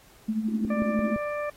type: tone with tremolo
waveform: sine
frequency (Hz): 218.3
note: A3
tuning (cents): -13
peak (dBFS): -22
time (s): 0.28-1.17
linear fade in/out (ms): 10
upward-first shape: sine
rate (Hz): 12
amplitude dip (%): 65
type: band-pass noise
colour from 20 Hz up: pink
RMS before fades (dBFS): -37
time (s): 0.47-1.13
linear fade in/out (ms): 10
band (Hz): 220 to 360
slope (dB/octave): 96
type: click train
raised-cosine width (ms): 3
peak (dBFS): -22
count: 4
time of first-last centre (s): 0.65-1.163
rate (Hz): 5.85
type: harmonic tone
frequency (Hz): 591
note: D5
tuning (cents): +11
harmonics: 1 / 2 / 3 / 4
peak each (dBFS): -29 / -35 / -39 / -41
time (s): 0.7-1.5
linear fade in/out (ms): 5
effects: pink hiss -56 dBFS RMS until 1.56 s + AAC 48 kbps